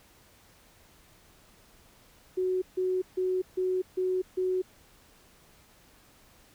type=tone bursts; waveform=sine; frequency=370 Hz; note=F#4; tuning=in tune; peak=-25 dBFS; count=6; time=2.37-4.62 s; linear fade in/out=10 ms; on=250 ms; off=150 ms; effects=pink hiss -59 dBFS RMS until 6.54 s